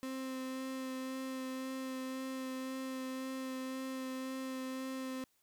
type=tone with vibrato; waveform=35% pulse; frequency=261.6 Hz; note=C4; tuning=in tune; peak=-37 dBFS; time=0.03-5.24 s; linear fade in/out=0 ms; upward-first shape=sine; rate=1.9 Hz; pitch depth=11 cents each way; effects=white hiss -75 dBFS RMS until 5.42 s